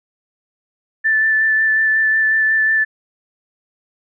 sine tone with vibrato, 1760 Hz, A6, in tune, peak -12 dBFS, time 1.04-2.85 s, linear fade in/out 20 ms, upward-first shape sine, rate 5.5 Hz, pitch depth 13 cents each way, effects none

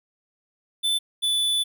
square tone pair in turn, 3520 / 3480 Hz, A7 / A7, 0 / -20 cents, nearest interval unison, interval 20 cents, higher first, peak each -21 dBFS, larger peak neither, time 0.83-0.99 / 1.22-1.64 s, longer second, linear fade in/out 20 ms, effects none

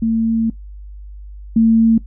sine tone pair in turn, 225.6 / 225.6 Hz, A3 / A3, +44 / +44 cents, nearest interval unison, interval 0 cents, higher neither, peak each -13 / -8 dBFS, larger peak second, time 0.02-0.5 / 1.56-1.98 s, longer first, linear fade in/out 5 ms, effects noise-tail reverb RT60 0.1 s tail -19 dB re dry + added 50 Hz sine -31 dBFS peak until 2.06 s

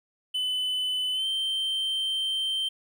triangle tone with pitch glide, 3013 to 3126 Hz, F#7 to G7, +31 to -6 cents, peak -24 dBFS, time 0.34-2.69 s, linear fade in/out 10 ms, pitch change +63 cents, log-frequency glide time 1.13-1.26 s, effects 11-bit

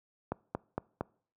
click train, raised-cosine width 1 ms, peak -18 dBFS, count 4, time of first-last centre 0.32-1.01 s, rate 4.35 Hz, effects noise-tail reverb RT60 0.5 s tail -24 dB re dry + high-pass 80 Hz 12 dB/octave

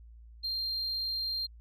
sine tone, 4186 Hz, C8, in tune, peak -29 dBFS, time 0.43-1.47 s, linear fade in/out 20 ms, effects tanh soft clip ceiling -29 dBFS + added 57 Hz sine -49 dBFS peak until 1.6 s

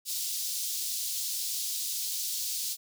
pink high-pass noise, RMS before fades -33 dBFS, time 0.05-2.77 s, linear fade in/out 50 ms, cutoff 4100 Hz, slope 24 dB/octave, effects none

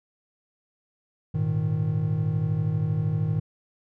triangle chord, Ab suspended second, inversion none, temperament equal, 103.83 / 116.54 / 155.56 Hz, Ab2 / Bb2 / Eb3, 0 / 0 / 0 cents, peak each -26 / -27 / -23 dBFS, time 1.34-3.4 s, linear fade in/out 10 ms, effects none

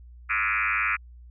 sine tone with frequency modulation, 1864.7 Hz, A#6, in tune, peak -22 dBFS, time 0.29-0.97 s, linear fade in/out 20 ms, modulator 104 Hz, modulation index 6.2, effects added 60 Hz sine -44 dBFS peak until 1.3 s

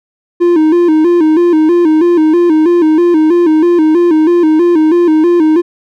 triangle tone with vibrato, 329.6 Hz, E4, in tune, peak -3 dBFS, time 0.4-5.62 s, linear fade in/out 20 ms, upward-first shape square, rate 3.1 Hz, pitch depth 96 cents each way, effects none

